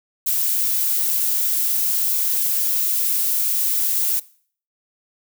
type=noise; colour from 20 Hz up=violet; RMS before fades=-20 dBFS; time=0.26-4.2 s; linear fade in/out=10 ms; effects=noise-tail reverb RT60 0.5 s tail -20 dB re dry